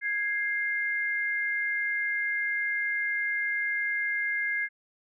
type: tone pair together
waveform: sine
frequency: 1653.5 / 2105 Hz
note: G#6 / C7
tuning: -8 / +10 cents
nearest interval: major third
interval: 418 cents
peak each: -29 / -29 dBFS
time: 0.01-4.69 s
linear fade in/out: 50 ms
effects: none